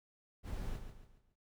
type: noise with echo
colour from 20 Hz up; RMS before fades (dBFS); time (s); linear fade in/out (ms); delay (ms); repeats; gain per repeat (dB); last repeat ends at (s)
brown; -41; 0.43-0.8; 50; 140; 4; -8; 1.36
effects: none